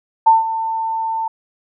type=tone with ADSR envelope; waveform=sine; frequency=896 Hz; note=A5; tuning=31 cents sharp; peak=-5 dBFS; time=0.26-1.28 s; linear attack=13 ms; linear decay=160 ms; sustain=-13 dB; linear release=5 ms; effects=none